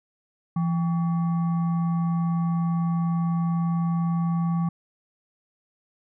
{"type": "tone with frequency modulation", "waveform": "sine", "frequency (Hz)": 168.9, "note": "E3", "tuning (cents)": 42, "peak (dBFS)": -21, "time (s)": [0.56, 4.69], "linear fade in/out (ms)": 5, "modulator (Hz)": 964, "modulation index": 0.3, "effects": []}